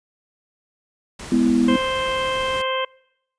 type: noise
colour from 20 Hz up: pink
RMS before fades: -35 dBFS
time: 1.19-2.62 s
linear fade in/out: 5 ms
type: chord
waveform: sine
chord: E major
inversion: first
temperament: equal with one note detuned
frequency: 207.7 / 248.8 / 329.6 Hz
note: G#3 / B3 / E4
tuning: 0 / +13 / 0 cents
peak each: -22 / -16 / -21 dBFS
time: 1.32-1.76 s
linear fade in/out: 2 ms
type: harmonic tone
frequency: 523.3 Hz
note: C5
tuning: in tune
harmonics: 1 / 2 / 3 / 4 / 5 / 6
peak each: -24 / -25 / -32 / -31 / -33 / -29 dBFS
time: 1.68-2.85 s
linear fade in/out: 5 ms
effects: noise-tail reverb RT60 0.8 s tail -25 dB re dry + resampled to 22050 Hz